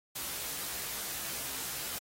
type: noise with comb filter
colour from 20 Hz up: white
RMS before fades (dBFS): -38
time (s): 0.15-1.99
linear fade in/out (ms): 10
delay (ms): 15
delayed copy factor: +0.6
effects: AAC 48 kbps